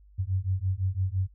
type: beating tone pair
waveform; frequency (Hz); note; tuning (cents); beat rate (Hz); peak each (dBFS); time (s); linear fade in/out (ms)
sine; 91.6 / 97.5; F#2 / G2; -17 / -9; 5.9; -28; 0.18-1.28; 20
effects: added 50 Hz sine -52 dBFS peak until 1.34 s